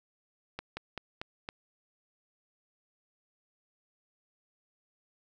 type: slowing click train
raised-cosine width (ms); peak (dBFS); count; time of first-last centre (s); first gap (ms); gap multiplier
0.3; -21; 5; 0.59-1.489; 180; 1.15
effects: none